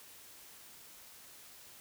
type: silence
effects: white hiss -55 dBFS RMS until 1.8 s